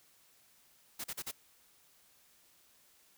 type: noise bursts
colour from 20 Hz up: white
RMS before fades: -40 dBFS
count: 4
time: 0.99-1.315 s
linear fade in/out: 10 ms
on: 52 ms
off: 39 ms
effects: white hiss -66 dBFS RMS until 3.17 s